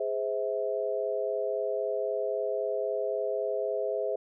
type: chord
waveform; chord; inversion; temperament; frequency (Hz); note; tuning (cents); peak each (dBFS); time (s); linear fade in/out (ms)
sine; Ab augmented; none; just; 415.3 / 519.1 / 648.9; Ab4 / C5 / E5; 0 / -14 / -27; -32; 0-4.16; 5
effects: none